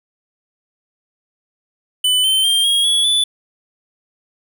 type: tone with pitch steps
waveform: square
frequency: 3000 / 3090 / 3182 / 3277 / 3375 / 3476 Hz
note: F#7 / G7 / G7 / G#7 / G#7 / A7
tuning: +23 / -26 / +25 / -24 / +27 / -22 cents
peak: -13 dBFS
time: 2.04-3.24 s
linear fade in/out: 5 ms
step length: 200 ms
effects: none